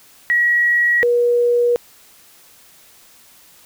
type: tone pair in turn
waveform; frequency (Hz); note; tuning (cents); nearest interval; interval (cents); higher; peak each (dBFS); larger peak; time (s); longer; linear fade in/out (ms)
sine; 1914 / 480.6; A#6 / B4; +45 / -47; 2 octaves; 2392; first; -12; neither; 0.3-1.03 / 1.03-1.76; neither; 0
effects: white hiss -48 dBFS RMS until 3.65 s